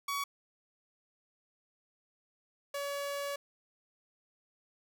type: tone pair in turn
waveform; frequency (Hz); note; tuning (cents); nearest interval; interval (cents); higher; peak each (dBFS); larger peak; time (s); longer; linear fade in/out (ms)
sawtooth; 1128 / 566.3; C#6 / C#5; +30 / +37; octave; 1193; first; -29 / -31; first; 0.08-0.24 / 2.74-3.36; second; 5
effects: none